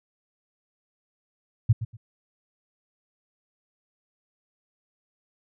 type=tone with echo; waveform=sine; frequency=113.4 Hz; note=A#2; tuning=47 cents flat; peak=-13 dBFS; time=1.69-1.73 s; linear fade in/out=10 ms; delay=120 ms; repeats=2; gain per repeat=-13 dB; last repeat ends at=1.97 s; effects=none